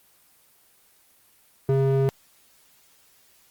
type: tone with band-pass filter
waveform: square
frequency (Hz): 135.3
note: C#3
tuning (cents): -42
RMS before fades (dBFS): -20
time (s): 1.69-2.09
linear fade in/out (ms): 0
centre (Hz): 300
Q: 4.7
effects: white hiss -59 dBFS RMS until 3.5 s + Opus 24 kbps